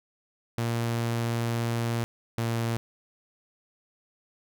sawtooth tone pair in turn, 116.8 / 115.66 Hz, A#2 / A#2, +4 / -13 cents, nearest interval unison, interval 17 cents, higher first, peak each -22 / -22 dBFS, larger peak neither, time 0.58-2.04 / 2.38-2.77 s, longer first, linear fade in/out 0 ms, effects none

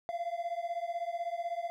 triangle beating tone pair, 680 / 696 Hz, F5 / F5, -46 / -6 cents, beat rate 16 Hz, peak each -34 / -35 dBFS, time 0.09-1.7 s, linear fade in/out 0 ms, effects none

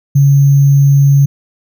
sine tone with sample-and-hold, 140 Hz, C#3, 18 cents sharp, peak -4 dBFS, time 0.15-1.26 s, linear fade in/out 10 ms, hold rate 6300 Hz, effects none

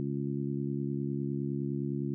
harmonic tone, 69.8 Hz, C#2, 13 cents sharp, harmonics 2 / 3 / 4 / 5, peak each -34 / -36 / -37 / -38 dBFS, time 0-2.14 s, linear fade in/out 0 ms, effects none

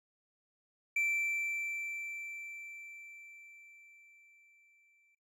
triangle tone with exponential decay, 2338 Hz, D7, 8 cents flat, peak -27 dBFS, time 0.96-5.15 s, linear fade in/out 5 ms, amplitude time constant 910 ms, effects noise-tail reverb RT60 0.2 s tail -22 dB re dry

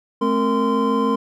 triangle tone cluster, 217.5 / 264.1 / 461.6 / 1034 Hz, A3 / C4 / A#4 / C6, -20 / +16 / -17 / -21 cents, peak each -20 dBFS, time 0.21-1.16 s, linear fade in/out 10 ms, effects none

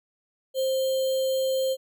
sine tone with sample-and-hold, 527 Hz, C5, 12 cents sharp, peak -22 dBFS, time 0.54-1.77 s, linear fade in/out 50 ms, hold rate 3675 Hz, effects none

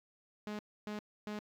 sawtooth tone bursts, 210 Hz, G#3, 19 cents sharp, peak -35 dBFS, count 3, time 0.47-1.39 s, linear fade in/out 0 ms, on 120 ms, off 280 ms, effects low-pass 5000 Hz 12 dB/octave + 11-bit

